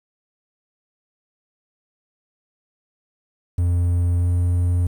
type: tone with pitch glide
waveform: triangle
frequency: 87.31 to 88.12 Hz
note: F2 to F2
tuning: 0 to +16 cents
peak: -14 dBFS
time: 3.58-4.87 s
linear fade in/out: 5 ms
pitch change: +16 cents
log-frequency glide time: 4.17-4.27 s
effects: 8-bit